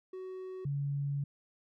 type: tone pair in turn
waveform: triangle / sine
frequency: 373.6 / 141.53 Hz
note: F#4 / C#3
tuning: +17 / +36 cents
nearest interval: octave + perfect fourth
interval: 1681 cents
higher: first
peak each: -38 / -31 dBFS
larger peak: second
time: 0.13-0.65 / 0.65-1.24 s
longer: second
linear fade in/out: 5 ms
effects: none